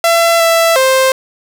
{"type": "tone with pitch steps", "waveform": "sawtooth", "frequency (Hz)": [673, 664, 525], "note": ["E5", "E5", "C5"], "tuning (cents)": [36, 12, 6], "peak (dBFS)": -4, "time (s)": [0.04, 1.12], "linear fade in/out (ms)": 2, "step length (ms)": 360, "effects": []}